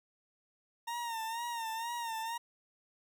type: tone with vibrato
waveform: 40% pulse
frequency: 921 Hz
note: A#5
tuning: 21 cents flat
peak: -35 dBFS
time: 0.87-2.38 s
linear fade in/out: 10 ms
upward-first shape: sine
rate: 2.1 Hz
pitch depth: 64 cents each way
effects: none